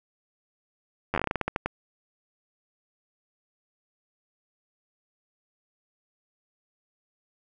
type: slowing click train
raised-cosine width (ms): 0.5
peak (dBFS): -11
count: 14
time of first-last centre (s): 1.14-1.66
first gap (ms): 10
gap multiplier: 1.21
effects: none